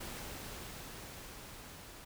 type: noise with level ramp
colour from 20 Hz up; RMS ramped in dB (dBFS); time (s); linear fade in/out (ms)
pink; -44 to -52; 0-2.05; 10
effects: none